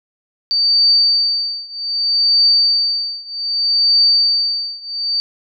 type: tone with tremolo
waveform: sine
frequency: 4608 Hz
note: D8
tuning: 34 cents flat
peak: -8 dBFS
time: 0.51-5.2 s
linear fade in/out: 0 ms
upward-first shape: triangle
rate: 0.64 Hz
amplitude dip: 95%
effects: none